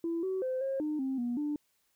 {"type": "tone with pitch steps", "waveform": "sine", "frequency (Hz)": [334.4, 377.9, 516, 538, 303.5, 265.6, 241.1, 295.7], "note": ["E4", "F#4", "C5", "C5", "D#4", "C4", "B3", "D4"], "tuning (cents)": [25, 37, -24, 48, -43, 26, -41, 12], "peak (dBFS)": -29, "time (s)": [0.04, 1.56], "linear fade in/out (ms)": 2, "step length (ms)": 190, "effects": ["tanh soft clip ceiling -26 dBFS", "white hiss -74 dBFS RMS until 1.95 s"]}